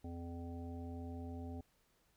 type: harmonic tone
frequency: 85.2 Hz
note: F2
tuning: 42 cents flat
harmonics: 1 / 3 / 5 / 7 / 9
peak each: -45 / -47 / -55 / -58 / -56 dBFS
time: 0.04-1.61 s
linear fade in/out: 5 ms
effects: pink hiss -75 dBFS RMS until 2.16 s